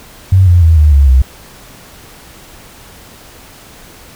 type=tone with pitch steps; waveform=sine; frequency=94.5 / 87.66 / 81.32 / 75.44 / 69.98 / 64.92 Hz; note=F#2 / F2 / E2 / D2 / C#2 / C2; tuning=+37 / +7 / -23 / +47 / +17 / -13 cents; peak=-3 dBFS; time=0.32-1.22 s; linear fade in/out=5 ms; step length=150 ms; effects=pink hiss -37 dBFS RMS until 4.15 s